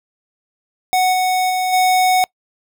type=tone with level steps; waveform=square; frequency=740 Hz; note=F#5; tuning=in tune; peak=-13 / -15 / -17 / -12 dBFS; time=0.93-2.24 s; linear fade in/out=0 ms; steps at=1.12 / 1.49 / 1.72 s; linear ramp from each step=20 ms; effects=noise-tail reverb RT60 0.1 s tail -26 dB re dry